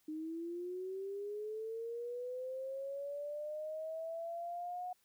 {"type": "linear sweep", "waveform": "sine", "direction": "up", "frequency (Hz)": [306.1, 730], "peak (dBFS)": -39, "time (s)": [0.08, 4.93], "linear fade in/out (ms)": 5, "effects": ["white hiss -74 dBFS RMS until 5.04 s"]}